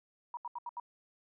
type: tone bursts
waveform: sine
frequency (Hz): 959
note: A#5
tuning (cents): +49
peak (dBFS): -37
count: 5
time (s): 0.34-0.799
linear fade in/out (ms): 2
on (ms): 31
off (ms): 76
effects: none